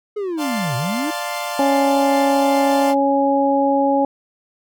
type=linear two-way sweep; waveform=triangle; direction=down then up; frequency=428.9 to 117 to 323.5 Hz; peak=-19 dBFS; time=0.16-1.11 s; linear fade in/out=10 ms; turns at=0.76 s
type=chord; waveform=sawtooth; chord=D minor seventh; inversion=none; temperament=equal; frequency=587.3 / 698.5 / 880 / 1046.5 Hz; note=D5 / F5 / A5 / C6; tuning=0 / 0 / 0 / 0 cents; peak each=-25 / -23 / -26 / -26 dBFS; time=0.37-2.95 s; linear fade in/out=50 ms
type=harmonic tone; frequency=277.2 Hz; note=C#4; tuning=in tune; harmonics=1 / 2 / 3; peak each=-18 / -18 / -18 dBFS; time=1.59-4.05 s; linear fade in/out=2 ms
effects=none